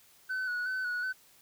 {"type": "tone with vibrato", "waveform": "sine", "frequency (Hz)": 1490, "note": "F#6", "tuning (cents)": 12, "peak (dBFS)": -28, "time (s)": [0.29, 1.13], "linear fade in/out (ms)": 20, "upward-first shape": "square", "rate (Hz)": 2.7, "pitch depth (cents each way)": 31, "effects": ["tanh soft clip ceiling -30 dBFS", "white hiss -61 dBFS RMS until 1.41 s"]}